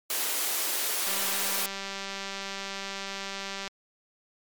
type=high-pass noise; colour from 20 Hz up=white; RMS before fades=-29 dBFS; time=0.1-1.66 s; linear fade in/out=2 ms; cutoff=290 Hz; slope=24 dB/octave
type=click train; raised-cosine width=0.2 ms; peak=-18 dBFS; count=512; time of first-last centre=1.07-3.677 s; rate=196 Hz
effects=MP3 96 kbps